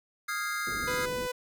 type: chord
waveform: square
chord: F minor seventh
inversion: third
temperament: equal with one note detuned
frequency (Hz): 1244.5 / 1396.9 / 1641.2 / 2093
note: Eb6 / F6 / Ab6 / C7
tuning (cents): 0 / 0 / -21 / 0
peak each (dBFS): -37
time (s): 0.28-1.06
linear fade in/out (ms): 10
type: low-pass noise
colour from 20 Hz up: white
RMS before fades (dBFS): -41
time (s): 0.67-1.27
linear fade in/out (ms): 0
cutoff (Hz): 410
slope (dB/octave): 24
type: tone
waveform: sawtooth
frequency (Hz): 498.2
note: B4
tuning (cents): +15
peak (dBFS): -27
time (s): 0.87-1.32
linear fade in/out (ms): 10
effects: none